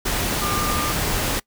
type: tone in noise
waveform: sine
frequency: 1200 Hz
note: D6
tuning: 37 cents sharp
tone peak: -25 dBFS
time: 0.41-0.92 s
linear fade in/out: 10 ms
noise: pink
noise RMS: -23 dBFS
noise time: 0.05-1.4 s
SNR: -5 dB
effects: noise-tail reverb RT60 0.1 s tail -23 dB re dry